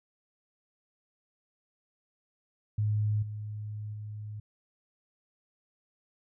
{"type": "tone with level steps", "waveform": "sine", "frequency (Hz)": 105.8, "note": "G#2", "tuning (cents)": 33, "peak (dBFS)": [-25, -35, -37], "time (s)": [2.78, 4.4], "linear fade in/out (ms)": 5, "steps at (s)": [3.22, 3.93], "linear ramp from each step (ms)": 10, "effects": []}